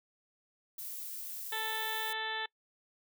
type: noise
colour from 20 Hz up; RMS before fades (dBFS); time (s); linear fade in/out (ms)
violet; -42; 0.78-2.13; 5
type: harmonic tone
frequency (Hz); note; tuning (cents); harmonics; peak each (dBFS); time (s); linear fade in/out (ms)
440; A4; 0; 1 / 2 / 3 / 4 / 5 / 6 / 7 / 8 / 9; -46 / -40 / -47 / -38 / -49 / -49 / -46 / -41 / -48; 1.52-2.46; 5
effects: noise-tail reverb RT60 0.1 s tail -24 dB re dry